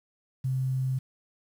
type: tone with quantisation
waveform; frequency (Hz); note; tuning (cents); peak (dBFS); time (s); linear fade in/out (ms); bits
sine; 130.81; C3; 0; -25; 0.44-0.99; 10; 9
effects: none